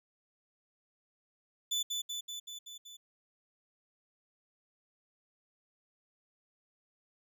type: tone with echo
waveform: 30% pulse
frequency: 3491 Hz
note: A7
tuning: 14 cents flat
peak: -28 dBFS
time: 1.71-1.83 s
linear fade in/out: 10 ms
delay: 190 ms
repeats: 6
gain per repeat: -3 dB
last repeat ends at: 2.97 s
effects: none